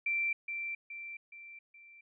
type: tone with echo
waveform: sine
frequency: 2349 Hz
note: D7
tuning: in tune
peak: -29 dBFS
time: 0.06-0.33 s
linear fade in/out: 5 ms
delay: 420 ms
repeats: 4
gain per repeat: -6 dB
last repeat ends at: 2.01 s
effects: none